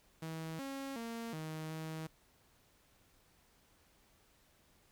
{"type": "tone with pitch steps", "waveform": "sawtooth", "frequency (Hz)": [161, 272.8, 230.6, 157.3, 158.9], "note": ["E3", "C#4", "A#3", "D#3", "D#3"], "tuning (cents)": [-41, -28, -19, 19, 37], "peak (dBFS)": -37, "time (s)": [0.22, 2.07], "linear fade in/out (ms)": 5, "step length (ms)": 370, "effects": ["pink hiss -69 dBFS RMS until 4.91 s"]}